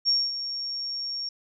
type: tone with ADSR envelope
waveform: sine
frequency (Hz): 5530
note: F8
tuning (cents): -18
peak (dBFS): -18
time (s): 0.05-1.29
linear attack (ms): 34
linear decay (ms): 230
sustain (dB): -11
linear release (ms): 4
effects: none